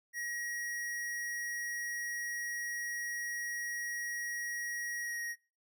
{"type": "tone with pitch glide", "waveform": "square", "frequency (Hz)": [1900, 1884.7], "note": ["A#6", "A#6"], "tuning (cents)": [33, 19], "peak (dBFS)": -37, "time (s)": [0.13, 5.36], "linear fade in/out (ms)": 50, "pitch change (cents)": -14, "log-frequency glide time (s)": [5.02, 5.21], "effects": ["noise-tail reverb RT60 0.4 s tail -26 dB re dry"]}